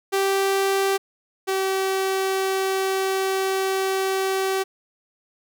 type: tone pair in turn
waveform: sawtooth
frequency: 390 / 383.5 Hz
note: G4 / G4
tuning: -9 / -38 cents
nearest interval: unison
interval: 29 cents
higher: first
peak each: -15 / -17 dBFS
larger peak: first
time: 0.12-0.98 / 1.47-4.64 s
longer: second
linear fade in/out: 20 ms
effects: none